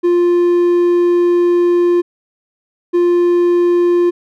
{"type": "tone pair in turn", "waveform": "triangle", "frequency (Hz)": [350, 350], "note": ["F4", "F4"], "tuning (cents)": [4, 4], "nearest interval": "unison", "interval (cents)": 0, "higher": "neither", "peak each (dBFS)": -7, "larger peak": "neither", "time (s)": [[0.03, 2.02], [2.93, 4.11]], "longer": "first", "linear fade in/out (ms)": 20, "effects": []}